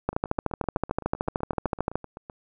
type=two click trains; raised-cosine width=1 ms; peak=-24 / -10 dBFS; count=18 / 26; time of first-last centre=0.13-2.298 / 0.09-1.956 s; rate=7.84 / 13.4 Hz; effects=none